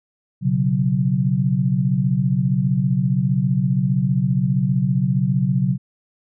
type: chord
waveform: sine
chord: B suspended second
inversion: none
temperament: equal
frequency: 123.47 / 138.59 / 185 Hz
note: B2 / C#3 / F#3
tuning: 0 / 0 / 0 cents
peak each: -22 / -19 / -20 dBFS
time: 0.41-5.78 s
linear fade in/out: 50 ms
effects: none